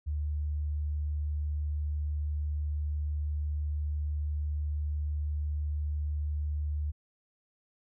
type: tone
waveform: sine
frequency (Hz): 74.5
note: D2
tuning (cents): +25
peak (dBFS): -29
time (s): 0.06-6.92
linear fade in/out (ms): 20
effects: none